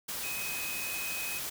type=tone in noise; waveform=sine; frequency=2522 Hz; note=D#7; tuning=23 cents sharp; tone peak=-37 dBFS; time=0.23-1.39 s; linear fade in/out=10 ms; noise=white; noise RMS=-37 dBFS; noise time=0.08-1.5 s; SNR=-3 dB; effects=none